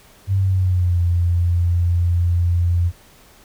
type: tone with pitch glide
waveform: sine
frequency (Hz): 96.9 to 86.83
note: G2 to F2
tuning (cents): -20 to -9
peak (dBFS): -14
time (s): 0.27-2.92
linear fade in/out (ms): 50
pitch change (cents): -189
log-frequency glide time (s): 0.37-1
effects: pink hiss -49 dBFS RMS until 3.44 s